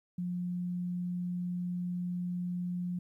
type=tone; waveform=sine; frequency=177.8 Hz; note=F3; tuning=31 cents sharp; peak=-32 dBFS; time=0.18-2.99 s; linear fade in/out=5 ms; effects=12-bit